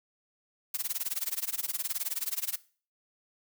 blue noise with tremolo, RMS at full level -30 dBFS, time 0.74-2.56 s, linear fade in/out 5 ms, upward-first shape sine, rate 19 Hz, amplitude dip 100%, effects noise-tail reverb RT60 0.4 s tail -19 dB re dry

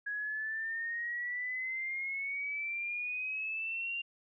sine exponential sweep, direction up, 1659 to 2790 Hz, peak -34 dBFS, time 0.06-4.02 s, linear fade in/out 10 ms, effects none

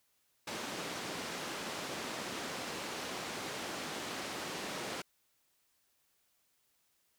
pink band-pass noise, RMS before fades -41 dBFS, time 0.47-5.02 s, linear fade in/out 5 ms, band 230 to 6900 Hz, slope 12 dB/octave, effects white hiss -75 dBFS RMS until 7.18 s

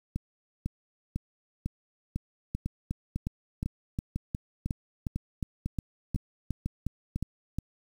two click trains, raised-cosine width 5 ms, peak -18 / -18 dBFS, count 15 / 15, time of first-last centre 2.55-7.586 / 0.16-7.16 s, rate 2.78 / 2 Hz, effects 8-bit

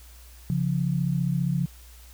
sine tone pair together, 138.6 / 173.57 Hz, C#3 / F3, 0 / -10 cents, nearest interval major third, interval 390 cents, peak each -25 dBFS, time 0.5-1.66 s, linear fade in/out 0 ms, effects added 60 Hz sine -46 dBFS peak until 2.13 s + white hiss -53 dBFS RMS until 2.13 s

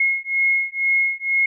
sine beating tone pair, 2161 / 2163.1 Hz, C#7 / C#7, -45 / -43 cents, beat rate 2.1 Hz, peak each -20 / -20 dBFS, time 0-1.46 s, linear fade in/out 5 ms, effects none

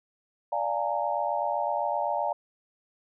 sine chord, Bb dominant seventh, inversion first, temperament equal with one note detuned, 587.3 / 698.5 / 830.6 / 918.4 Hz, D5 / F5 / Ab5 / Bb5, 0 / 0 / 0 / -26 cents, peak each -31 dBFS, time 0.52-2.33 s, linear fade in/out 5 ms, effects none

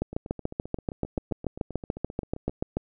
two click trains, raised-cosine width 2 ms, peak -13 / -24 dBFS, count 20 / 19, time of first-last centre 0.02-2.77 / 0.13-2.495 s, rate 6.91 / 7.61 Hz, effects none

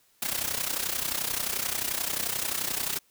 white noise with amplitude modulation, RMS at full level -27 dBFS, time 0.22-2.99 s, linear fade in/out 5 ms, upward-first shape sine, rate 31.4 Hz, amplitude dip 75%, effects white hiss -65 dBFS RMS until 3.1 s

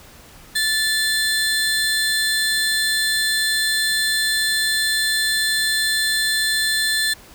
30% pulse tone pair together, 1753 / 4136 Hz, A6 / C8, -7 / -21 cents, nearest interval octave + minor third, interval 1486 cents, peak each -17 / -19 dBFS, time 0.55-7.14 s, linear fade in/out 10 ms, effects pink hiss -45 dBFS RMS until 7.34 s

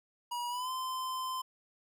square tone with pitch glide, 963 to 1032.1 Hz, B5 to C6, -44 to -24 cents, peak -35 dBFS, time 0.31-1.42 s, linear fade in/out 10 ms, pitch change +120 cents, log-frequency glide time 0.49-0.7 s, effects none

